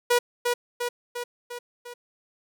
sawtooth tone with echo, 484.3 Hz, B4, 34 cents flat, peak -14 dBFS, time 0.1-0.19 s, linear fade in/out 10 ms, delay 350 ms, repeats 5, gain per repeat -4 dB, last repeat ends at 1.94 s, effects none

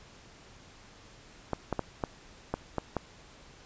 clicks, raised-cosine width 1 ms, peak -15 dBFS, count 7, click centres 1.533 / 1.727 / 1.793 / 2.038 / 2.54 / 2.783 / 2.967 s, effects pink hiss -54 dBFS RMS until 3.65 s + resampled to 16000 Hz

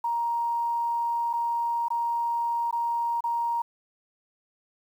sine tone with dropouts, 938 Hz, A#5, 11 cents sharp, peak -24 dBFS, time 0.04-3.62 s, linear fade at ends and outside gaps 5 ms, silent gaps 1.331-1.335 / 1.884-1.903 / 2.711-2.726 / 3.207-3.239 s, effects 9-bit

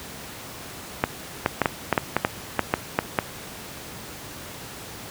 clicks, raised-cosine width 0.5 ms, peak -3 dBFS, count 12, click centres 1.039 / 1.461 / 1.617 / 1.658 / 1.927 / 1.978 / 2.166 / 2.249 / 2.593 / 2.739 / 2.989 / 3.188 s, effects pink hiss -38 dBFS RMS until 5.1 s + high-pass 80 Hz 12 dB/octave

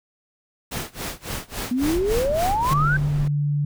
pink noise with tremolo, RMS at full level -28 dBFS, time 0.71-2.74 s, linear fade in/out 10 ms, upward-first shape sine, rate 3.6 Hz, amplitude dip 95%
sine exponential sweep, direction up, 238.7 to 1581 Hz, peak -19 dBFS, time 1.71-2.97 s, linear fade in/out 5 ms
brown noise, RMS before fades -29 dBFS, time 1.81-3.28 s, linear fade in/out 5 ms
sine tone, 145.6 Hz, D3, 15 cents flat, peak -19 dBFS, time 2.71-3.65 s, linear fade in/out 5 ms
effects none

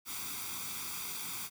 white noise with comb filter, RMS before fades -40 dBFS, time 0.05-1.5 s, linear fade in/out 50 ms, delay 0.85 ms, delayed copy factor +0.7, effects high-pass 80 Hz 12 dB/octave

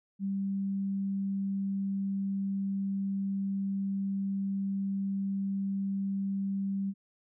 sine tone, 196 Hz, G3, in tune, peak -29 dBFS, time 0.19-6.94 s, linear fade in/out 50 ms, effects none

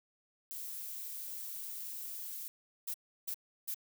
violet noise, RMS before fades -43 dBFS, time 0.51-2.48 s, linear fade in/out 0 ms
violet noise bursts, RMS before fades -38 dBFS, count 3, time 2.87-3.746 s, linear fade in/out 10 ms, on 72 ms, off 330 ms
effects none

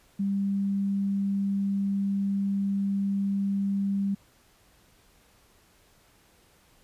sine tone, 197.9 Hz, G3, 17 cents sharp, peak -24 dBFS, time 0.19-4.15 s, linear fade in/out 10 ms, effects pink hiss -61 dBFS RMS until 6.83 s + resampled to 32000 Hz

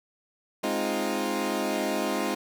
20% pulse chord, F minor seventh, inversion first, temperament equal, 207.7 / 261.6 / 311.1 / 349.2 Hz, Ab3 / C4 / Eb4 / F4, 0 / 0 / 0 / 0 cents, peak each -27 dBFS, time 0.63-2.35 s, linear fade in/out 10 ms, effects none

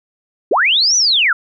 sine linear two-way sweep, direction up then down, 287.2 to 6080 to 1285 Hz, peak -10 dBFS, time 0.51-1.33 s, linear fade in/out 5 ms, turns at 0.96 s, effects none

